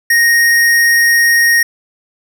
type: tone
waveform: square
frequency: 1864.7 Hz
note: A#6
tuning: in tune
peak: -8 dBFS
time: 0.1-1.63 s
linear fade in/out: 5 ms
effects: none